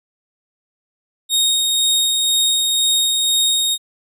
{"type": "tone with tremolo", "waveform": "sawtooth", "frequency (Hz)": 3729, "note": "A#7", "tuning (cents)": 0, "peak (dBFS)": -10, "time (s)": [1.29, 3.78], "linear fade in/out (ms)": 50, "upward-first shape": "sine", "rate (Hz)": 2, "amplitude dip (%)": 25, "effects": ["resampled to 32000 Hz"]}